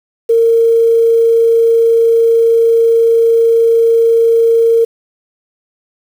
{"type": "tone with quantisation", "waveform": "sine", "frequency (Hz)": 459.1, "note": "A#4", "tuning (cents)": -26, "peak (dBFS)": -6, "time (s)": [0.29, 4.85], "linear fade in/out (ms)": 10, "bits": 6, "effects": []}